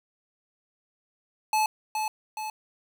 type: tone with echo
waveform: square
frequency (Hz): 863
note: A5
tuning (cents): -34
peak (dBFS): -22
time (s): 1.53-1.66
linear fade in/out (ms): 2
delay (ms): 420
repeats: 2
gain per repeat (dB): -5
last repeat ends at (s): 2.5
effects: 9-bit